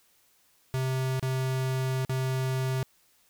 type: tone with dropouts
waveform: square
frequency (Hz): 130.81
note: C3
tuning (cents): 0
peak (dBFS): -27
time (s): 0.74-2.83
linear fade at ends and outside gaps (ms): 0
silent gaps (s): 1.195-1.227 / 2.05-2.095
effects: white hiss -65 dBFS RMS until 3.29 s